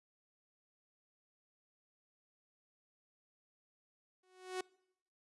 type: tone with exponential growth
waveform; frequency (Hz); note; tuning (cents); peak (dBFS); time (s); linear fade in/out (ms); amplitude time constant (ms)
sawtooth; 370; F#4; 0; -31; 4.23-4.61; 5; 81
effects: noise-tail reverb RT60 0.8 s tail -25 dB re dry + resampled to 24000 Hz